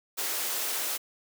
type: high-pass noise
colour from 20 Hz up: white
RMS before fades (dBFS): -31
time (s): 0.17-0.98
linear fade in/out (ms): 20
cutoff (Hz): 310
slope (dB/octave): 24
effects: none